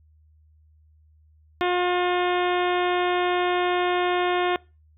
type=harmonic tone; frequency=357.5 Hz; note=F4; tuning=41 cents sharp; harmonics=1 / 2 / 3 / 4 / 5 / 6 / 7 / 8 / 9 / 10; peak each=-23 / -26 / -29 / -32 / -33 / -35 / -37 / -39 / -38 / -39 dBFS; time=1.61-4.56 s; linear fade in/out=0 ms; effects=noise-tail reverb RT60 0.3 s tail -24 dB re dry + added 77 Hz sine -54 dBFS peak until 4.97 s